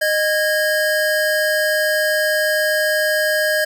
square tone pair together, 616 / 1644.5 Hz, D#5 / G#6, -17 / -18 cents, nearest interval octave + perfect fourth, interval 1699 cents, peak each -19 dBFS, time 0.01-3.65 s, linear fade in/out 10 ms, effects none

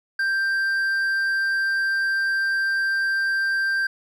triangle tone with hard clipping, 1576 Hz, G6, 9 cents sharp, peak -21 dBFS, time 0.19-3.87 s, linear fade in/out 5 ms, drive 7 dB, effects none

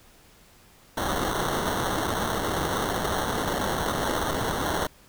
violet noise with sample-and-hold, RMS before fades -27 dBFS, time 0.97-4.87 s, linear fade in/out 5 ms, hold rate 2450 Hz, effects pink hiss -55 dBFS RMS until 5.08 s

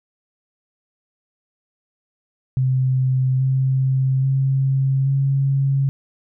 sine tone with pitch steps, 130 / 132.27 / 134.58 / 136.94 Hz, C3 / C3 / C3 / C#3, -11 / +19 / +49 / -21 cents, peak -15 dBFS, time 2.57-5.89 s, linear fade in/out 0 ms, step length 830 ms, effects none

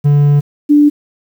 triangle / sine tone pair in turn, 144.8 / 293.7 Hz, D3 / D4, -24 / 0 cents, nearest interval octave, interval 1224 cents, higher second, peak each -4 dBFS, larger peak neither, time 0.04-0.41 / 0.69-0.9 s, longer first, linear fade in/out 20 ms, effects 7-bit

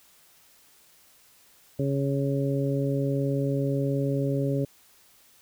harmonic tone, 138.59 Hz, C#3, in tune, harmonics 1 / 2 / 3 / 4, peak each -26 / -29 / -31 / -32 dBFS, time 1.79-4.65 s, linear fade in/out 5 ms, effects white hiss -58 dBFS RMS until 5.41 s

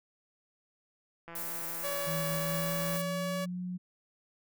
click train, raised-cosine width 0.5 ms, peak -31 dBFS, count 284, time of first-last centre 1.28-2.965 s, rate 168 Hz
violet noise, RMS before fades -38 dBFS, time 1.35-3.02 s, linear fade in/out 5 ms
sawtooth tone, 568 Hz, C#5, 42 cents sharp, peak -30 dBFS, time 1.83-3.46 s, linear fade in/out 20 ms
sine tone with pitch glide, 161.8 to 180.57 Hz, E3 to F#3, -32 to -42 cents, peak -34 dBFS, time 2.06-3.78 s, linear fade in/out 20 ms, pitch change +190 cents, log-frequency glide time 2.33-3.6 s
effects none

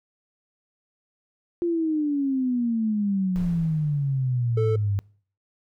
sine exponential sweep, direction down, 349.2 to 98 Hz, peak -21 dBFS, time 1.62-4.99 s, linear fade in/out 0 ms
brown noise with exponential decay, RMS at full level -34 dBFS, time 3.36-4.74 s, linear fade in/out 0 ms, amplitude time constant 300 ms
triangle tone, 440 Hz, A4, in tune, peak -20 dBFS, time 4.57-4.76 s, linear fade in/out 5 ms
effects noise-tail reverb RT60 0.5 s tail -26 dB re dry

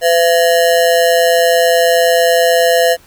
square ring-modulated tone, 591 Hz, D5, 11 cents sharp, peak -6 dBFS, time 0.01-2.97 s, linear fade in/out 50 ms, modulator 84.6 Hz, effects pink hiss -46 dBFS RMS until 3.06 s

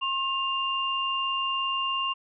sine tone pair together, 1071.6 / 2797 Hz, C6 / F7, +41 / +2 cents, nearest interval octave + perfect fourth, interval 1661 cents, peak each -28 dBFS, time 0.01-2.14 s, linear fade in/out 20 ms, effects none

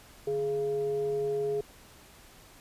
sine tone with frequency modulation, 417.7 Hz, G#4, 10 cents sharp, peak -27 dBFS, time 0.27-1.61 s, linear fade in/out 5 ms, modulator 270 Hz, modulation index 0.34, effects pink hiss -54 dBFS RMS until 2.6 s + resampled to 32000 Hz

